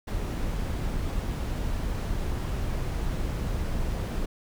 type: noise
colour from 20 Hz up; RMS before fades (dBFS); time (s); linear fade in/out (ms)
brown; -29; 0.07-4.26; 10
effects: none